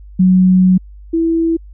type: tone pair in turn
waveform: sine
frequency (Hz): 185 / 329.6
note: F#3 / E4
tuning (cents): 0 / 0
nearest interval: minor seventh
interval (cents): 1000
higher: second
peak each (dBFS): -6 / -11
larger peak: first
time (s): 0.19-0.78 / 1.13-1.57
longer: first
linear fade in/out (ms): 10
effects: added 50 Hz sine -33 dBFS peak until 1.73 s